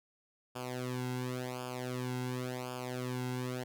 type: tone with flanger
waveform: sawtooth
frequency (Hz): 126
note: B2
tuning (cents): +35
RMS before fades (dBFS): -38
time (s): 0.55-3.64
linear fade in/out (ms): 10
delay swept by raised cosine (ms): 0.5 to 1.7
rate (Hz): 0.92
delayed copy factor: -0.9
effects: none